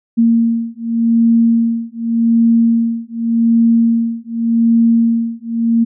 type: beating tone pair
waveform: sine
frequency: 230 / 230.86 Hz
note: A#3 / A#3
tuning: -23 / -17 cents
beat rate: 0.86 Hz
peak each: -13 dBFS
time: 0.17-5.85 s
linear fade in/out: 20 ms
effects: none